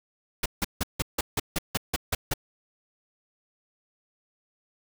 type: noise bursts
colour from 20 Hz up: pink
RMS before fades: -26 dBFS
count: 11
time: 0.43-2.338 s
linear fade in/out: 5 ms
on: 28 ms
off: 160 ms
effects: none